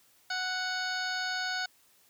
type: harmonic tone with a mistuned harmonic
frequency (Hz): 740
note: F#5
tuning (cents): 0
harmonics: 1 / 2 / 3 / 4 / 5 / 6 / 7 / 9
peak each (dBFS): -38 / -33 / -44 / -45 / -42 / -38 / -44 / -47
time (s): 0.3-1.66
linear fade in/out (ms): 5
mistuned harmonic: 7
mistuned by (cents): -38
effects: white hiss -64 dBFS RMS until 2.09 s + high-pass 60 Hz 12 dB/octave